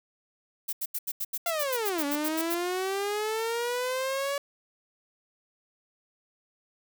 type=noise bursts; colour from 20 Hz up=violet; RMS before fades=-31 dBFS; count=15; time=0.68-2.549 s; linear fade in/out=10 ms; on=49 ms; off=81 ms
type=linear two-way sweep; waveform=sawtooth; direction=down then up; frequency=697 to 281.4 to 569 Hz; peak=-24 dBFS; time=1.46-4.38 s; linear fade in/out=2 ms; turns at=2.05 s
effects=none